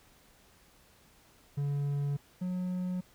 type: tone pair in turn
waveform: triangle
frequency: 142.6 / 181.8 Hz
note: C#3 / F#3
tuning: +49 / -30 cents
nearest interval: major third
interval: 421 cents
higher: second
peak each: -27 / -29 dBFS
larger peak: first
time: 1.57-2.17 / 2.41-3.01 s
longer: neither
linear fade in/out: 10 ms
effects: pink hiss -62 dBFS RMS until 3.14 s